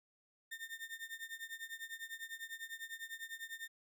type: tone with tremolo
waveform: 35% pulse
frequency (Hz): 1817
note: A#6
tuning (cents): -45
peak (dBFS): -39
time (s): 0.51-3.68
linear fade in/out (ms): 10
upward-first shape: triangle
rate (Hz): 10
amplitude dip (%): 95
effects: none